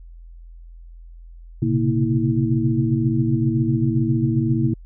sine tone cluster, 115.7 / 130.2 / 137.8 / 231.7 / 324.3 Hz, A#2 / C3 / C#3 / A#3 / E4, -13 / -8 / -10 / -10 / -28 cents, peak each -23 dBFS, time 1.62-4.74 s, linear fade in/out 5 ms, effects added 42 Hz sine -38 dBFS peak until 4.85 s

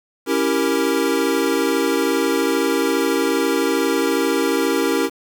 square chord, C# diminished seventh, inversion none, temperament equal, 277.2 / 329.6 / 392 / 466.2 Hz, C#4 / E4 / G4 / Bb4, 0 / 0 / 0 / 0 cents, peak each -23 dBFS, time 0.26-5.1 s, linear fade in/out 50 ms, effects 7-bit

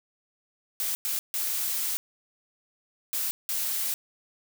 blue noise bursts at uneven times, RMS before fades -29 dBFS, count 5, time 0.8-0.95 / 1.05-1.19 / 1.34-1.97 / 3.13-3.31 / 3.49-3.94 s, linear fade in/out 0 ms, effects none

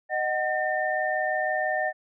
sine tone cluster, 620 / 746 / 1809 Hz, D#5 / F#5 / A6, -6 / +14 / +48 cents, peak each -28 dBFS, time 0.09-1.93 s, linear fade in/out 50 ms, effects none

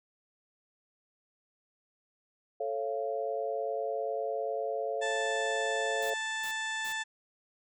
sine chord, A augmented, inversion none, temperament just, 440 / 550 / 687.5 Hz, A4 / C#5 / E#5, 0 / -14 / -27 cents, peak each -35 dBFS, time 2.6-6.14 s, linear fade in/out 5 ms
harmonic tone, 880 Hz, A5, in tune, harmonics 1 / 2 / 3 / 4 / 5 / 6 / 7 / 8 / 9 / 10, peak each -40 / -34 / -44 / -41 / -54 / -54 / -53 / -47 / -50 / -58 dBFS, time 5.01-7.04 s, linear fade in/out 20 ms
white noise bursts, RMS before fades -46 dBFS, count 3, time 6.02-6.926 s, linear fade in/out 5 ms, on 82 ms, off 330 ms
effects none

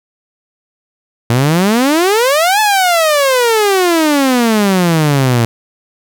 sawtooth exponential two-way sweep, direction up then down, 113.5 to 873 to 113.5 Hz, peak -5 dBFS, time 1.3-5.45 s, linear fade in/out 0 ms, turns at 2.6 s, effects none

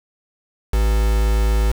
triangle tone with quantisation, 54.2 Hz, A1, 25 cents flat, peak -12 dBFS, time 0.73-1.72 s, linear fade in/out 5 ms, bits 4, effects none

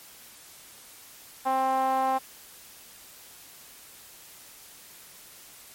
sawtooth tone with band-pass filter, 263.7 Hz, C4, 14 cents sharp, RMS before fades -25 dBFS, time 1.45-2.19 s, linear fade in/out 20 ms, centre 880 Hz, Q 7.4, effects white hiss -49 dBFS RMS until 5.74 s + MP3 64 kbps

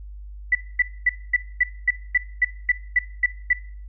sine tone bursts, 1975.5 Hz, B6, in tune, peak -14 dBFS, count 12, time 0.52-3.532 s, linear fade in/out 5 ms, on 31 ms, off 240 ms, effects noise-tail reverb RT60 0.5 s tail -17 dB re dry + added 50 Hz sine -35 dBFS peak until 3.88 s

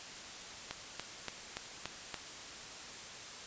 click train, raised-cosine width 0.2 ms, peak -20 dBFS, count 6, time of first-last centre 0.71-2.143 s, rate 3.49 Hz, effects white hiss -47 dBFS RMS until 3.46 s + resampled to 16000 Hz

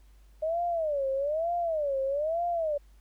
sine tone with vibrato, 611 Hz, D#5, 32 cents flat, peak -26 dBFS, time 0.42-2.78 s, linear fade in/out 10 ms, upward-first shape sine, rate 1.1 Hz, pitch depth 230 cents each way, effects added 50 Hz sine -53 dBFS peak until 3 s + pink hiss -68 dBFS RMS until 3 s

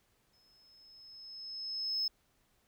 sine tone with exponential growth, 5190 Hz, E8, 28 cents flat, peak -28 dBFS, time 0.33-2.08 s, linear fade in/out 5 ms, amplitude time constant 380 ms, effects tanh soft clip ceiling -27 dBFS + pink hiss -73 dBFS RMS until 2.67 s

